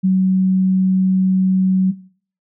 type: tone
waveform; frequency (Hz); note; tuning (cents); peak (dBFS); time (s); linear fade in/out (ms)
sine; 187.8; F#3; +26; -11; 0.03-1.92; 20
effects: noise-tail reverb RT60 0.5 s tail -19 dB re dry